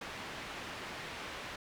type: low-pass noise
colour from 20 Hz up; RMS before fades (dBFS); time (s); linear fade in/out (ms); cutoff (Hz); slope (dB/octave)
white; -44; 0.01-1.56; 5; 2500; 12
effects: none